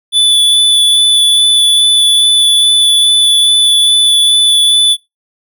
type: tone with vibrato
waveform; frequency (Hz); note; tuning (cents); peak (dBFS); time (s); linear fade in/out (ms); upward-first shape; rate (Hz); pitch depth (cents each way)
square; 3470; A7; -25; -6; 0.12-4.97; 50; sine; 2.4; 10
effects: noise-tail reverb RT60 0.2 s tail -23 dB re dry